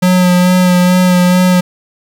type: tone with vibrato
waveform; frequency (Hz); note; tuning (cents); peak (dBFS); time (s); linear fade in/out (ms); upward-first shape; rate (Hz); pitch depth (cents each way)
square; 180.9; F#3; -39; -7; 0.02-1.61; 10; sine; 2.3; 19
effects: 8-bit